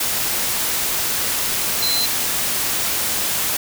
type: tone in noise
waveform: sine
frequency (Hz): 4079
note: C8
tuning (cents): -45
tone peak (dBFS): -19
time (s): 1.82-2.06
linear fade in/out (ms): 5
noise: white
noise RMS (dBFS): -21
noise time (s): 0-3.57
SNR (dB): -1
effects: none